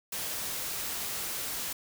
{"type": "noise", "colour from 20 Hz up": "white", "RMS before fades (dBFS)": -35, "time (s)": [0.12, 1.73], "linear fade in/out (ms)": 5, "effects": []}